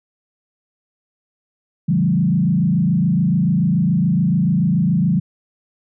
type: tone with frequency modulation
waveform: sine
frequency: 174.61 Hz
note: F3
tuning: in tune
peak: -13 dBFS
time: 1.88-5.2 s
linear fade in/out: 10 ms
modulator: 27 Hz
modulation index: 1.3
effects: none